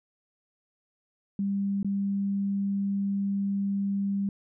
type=tone with dropouts; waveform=sine; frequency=198.5 Hz; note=G3; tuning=22 cents sharp; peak=-25 dBFS; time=1.39-4.29 s; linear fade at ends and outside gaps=2 ms; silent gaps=1.83-1.846 s; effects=none